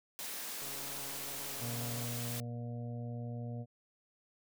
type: high-pass noise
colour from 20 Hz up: white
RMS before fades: -42 dBFS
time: 0.19-2.4 s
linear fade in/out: 0 ms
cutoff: 180 Hz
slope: 12 dB/octave
type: click train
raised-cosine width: 1 ms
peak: -39 dBFS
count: 199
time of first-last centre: 0.62-2.044 s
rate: 139 Hz
type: harmonic tone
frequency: 119.1 Hz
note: A#2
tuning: 38 cents sharp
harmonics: 1 / 2 / 4 / 5 / 6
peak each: -39 / -45 / -51 / -53 / -55 dBFS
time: 1.59-3.66 s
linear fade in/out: 50 ms
effects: none